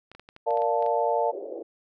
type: clicks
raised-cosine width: 0.3 ms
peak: -30 dBFS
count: 10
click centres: 0.116 / 0.15 / 0.196 / 0.289 / 0.364 / 0.507 / 0.573 / 0.62 / 0.825 / 0.863 s
type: chord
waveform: sine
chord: Bb major seventh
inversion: none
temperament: equal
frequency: 466.2 / 587.3 / 698.5 / 880 Hz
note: Bb4 / D5 / F5 / A5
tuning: 0 / 0 / 0 / 0 cents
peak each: -27 dBFS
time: 0.46-1.32 s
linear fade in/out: 20 ms
type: band-pass noise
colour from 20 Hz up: white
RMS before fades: -36 dBFS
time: 1.32-1.63 s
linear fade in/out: 10 ms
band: 350 to 580 Hz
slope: 48 dB/octave
effects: none